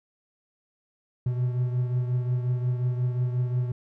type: beating tone pair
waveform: triangle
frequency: 123.47 / 129.07 Hz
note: B2 / C3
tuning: 0 / -23 cents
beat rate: 5.6 Hz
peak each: -22 / -30 dBFS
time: 1.26-3.72 s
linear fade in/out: 5 ms
effects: none